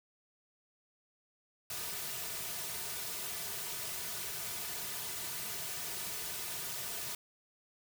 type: noise with comb filter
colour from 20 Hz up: white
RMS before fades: -40 dBFS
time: 1.7-7.15 s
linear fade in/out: 2 ms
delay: 3.7 ms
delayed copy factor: -0.8
effects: none